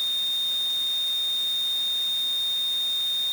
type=tone in noise; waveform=sine; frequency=3665 Hz; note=A#7; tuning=30 cents flat; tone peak=-23 dBFS; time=0-3.32 s; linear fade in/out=0 ms; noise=white; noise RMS=-40 dBFS; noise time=0-3.32 s; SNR=+14 dB; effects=none